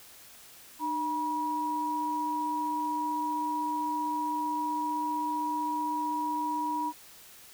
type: tone pair together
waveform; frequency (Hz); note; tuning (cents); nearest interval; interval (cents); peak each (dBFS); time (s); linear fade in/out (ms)
sine; 302.6 / 963; D#4 / B5; -48 / -44; octave + minor sixth; 2004; -35 / -29; 0.79-6.93; 50
effects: white hiss -52 dBFS RMS until 7.53 s